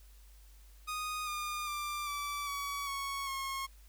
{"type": "tone with pitch steps", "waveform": "sawtooth", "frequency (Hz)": [1240, 1212.4, 1185.4, 1159, 1133.2, 1107.9, 1083.2], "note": ["D#6", "D#6", "D6", "D6", "C#6", "C#6", "C#6"], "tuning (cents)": [-6, -45, 16, -23, 38, -1, -40], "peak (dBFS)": -32, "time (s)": [0.87, 3.67], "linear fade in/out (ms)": 20, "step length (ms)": 400, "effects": ["added 50 Hz sine -54 dBFS peak until 3.88 s", "white hiss -65 dBFS RMS until 3.88 s"]}